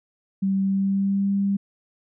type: tone with pitch glide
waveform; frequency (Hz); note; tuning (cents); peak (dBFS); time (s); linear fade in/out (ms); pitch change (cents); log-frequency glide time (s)
sine; 193.8 to 198.33; G3 to G3; -20 to +20; -19; 0.42-1.57; 10; +40; 0.61-1.32
effects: none